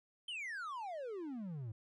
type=exponential sweep; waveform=triangle; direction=down; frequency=3160 to 103.83 Hz; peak=-39 dBFS; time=0.28-1.72 s; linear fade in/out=5 ms; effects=resampled to 24000 Hz